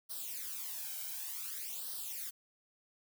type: noise with flanger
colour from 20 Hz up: blue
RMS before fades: -42 dBFS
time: 0.09-2.31 s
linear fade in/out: 20 ms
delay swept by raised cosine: 0.21 to 1.31 ms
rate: 0.55 Hz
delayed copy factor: +0.8
effects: none